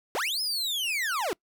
40% pulse linear two-way sweep, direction up then down, 311.1 to 5210 to 311.1 Hz, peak -26 dBFS, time 0.15-1.33 s, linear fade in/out 0 ms, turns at 0.41 s, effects noise-tail reverb RT60 0.1 s tail -25 dB re dry

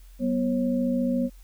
sine tone cluster, 190.5 / 244.9 / 541 Hz, G3 / B3 / C#5, -49 / -14 / -42 cents, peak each -30 / -23 / -30 dBFS, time 0.19-1.3 s, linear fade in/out 50 ms, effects added 43 Hz sine -45 dBFS peak until 1.43 s + white hiss -60 dBFS RMS until 1.43 s

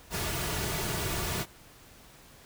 pink noise with comb filter, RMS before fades -32 dBFS, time 0.1-1.46 s, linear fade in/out 50 ms, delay 3.8 ms, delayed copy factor -0.55, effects pink hiss -54 dBFS RMS until 2.45 s

